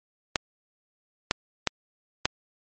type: clicks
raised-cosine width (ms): 0.2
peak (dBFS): -4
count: 4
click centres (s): 0.358 / 1.311 / 1.673 / 2.255
effects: MP3 32 kbps